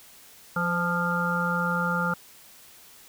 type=harmonic tone with a mistuned harmonic; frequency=174.61 Hz; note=F3; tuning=in tune; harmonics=1 / 3 / 5 / 7 / 8; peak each=-28 / -33 / -33 / -31 / -27 dBFS; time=0.56-2.14 s; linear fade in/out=5 ms; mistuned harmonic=3; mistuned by=-32 cents; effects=white hiss -51 dBFS RMS until 3.08 s